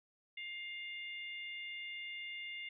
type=harmonic tone; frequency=704 Hz; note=F5; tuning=14 cents sharp; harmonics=3 / 4 / 5; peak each=-44 / -47 / -54 dBFS; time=0.37-2.69 s; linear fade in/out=5 ms; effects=none